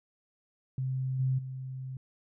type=tone with level steps; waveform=sine; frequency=130.81 Hz; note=C3; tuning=in tune; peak=-29 / -25 / -36 dBFS; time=0.78-1.97 s; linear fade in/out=2 ms; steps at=1.19 / 1.38 s; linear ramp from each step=10 ms; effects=none